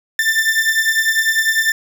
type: beating tone pair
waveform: 40% pulse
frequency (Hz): 1777 / 1787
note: A6 / A6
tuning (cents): +17 / +26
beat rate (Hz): 10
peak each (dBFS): -16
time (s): 0.19-1.72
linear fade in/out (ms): 2
effects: none